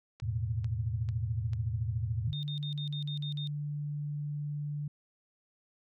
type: click train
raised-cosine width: 0.2 ms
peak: -33 dBFS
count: 4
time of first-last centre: 0.2-1.533 s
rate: 2.25 Hz
type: chord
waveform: sine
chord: E suspended fourth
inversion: none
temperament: just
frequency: 82.41 / 109.88 / 123.61 Hz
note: E2 / A2 / B2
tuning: 0 / -2 / +2 cents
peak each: -37 / -32 / -36 dBFS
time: 0.22-2.33 s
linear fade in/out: 10 ms
type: tone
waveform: sine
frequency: 146.83 Hz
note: D3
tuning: in tune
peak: -33 dBFS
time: 2.27-4.88 s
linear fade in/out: 5 ms
type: tone bursts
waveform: sine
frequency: 3653 Hz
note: A#7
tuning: 36 cents flat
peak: -39 dBFS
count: 8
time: 2.33-3.473 s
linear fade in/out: 0 ms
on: 100 ms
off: 49 ms
effects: none